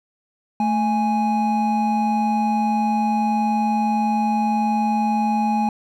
triangle tone pair together, 219.8 / 830 Hz, A3 / G#5, -2 / -1 cents, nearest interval octave + major seventh, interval 2301 cents, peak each -18 dBFS, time 0.6-5.69 s, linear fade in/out 2 ms, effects none

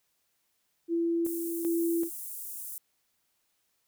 sine tone with tremolo, 336.4 Hz, E4, 35 cents sharp, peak -25 dBFS, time 0.88-2.1 s, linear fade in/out 50 ms, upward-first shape square, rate 1.3 Hz, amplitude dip 50%
pink high-pass noise, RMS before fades -40 dBFS, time 1.25-2.78 s, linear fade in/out 0 ms, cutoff 9500 Hz, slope 24 dB/octave
effects white hiss -75 dBFS RMS until 3.87 s

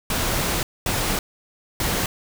pink noise bursts at uneven times, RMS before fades -23 dBFS, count 3, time 0.1-0.63 / 0.86-1.19 / 1.8-2.06 s, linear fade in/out 2 ms, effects none

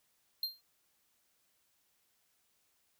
square tone with exponential decay, 4186 Hz, C8, in tune, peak -30 dBFS, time 0.43-0.61 s, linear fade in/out 2 ms, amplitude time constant 37 ms, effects white hiss -75 dBFS RMS until 2.99 s

